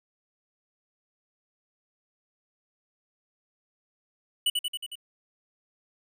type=tone with echo; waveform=square; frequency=2955 Hz; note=F#7; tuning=3 cents flat; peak=-22 dBFS; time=4.46-4.5 s; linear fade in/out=5 ms; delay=91 ms; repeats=5; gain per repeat=-3 dB; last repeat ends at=4.955 s; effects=none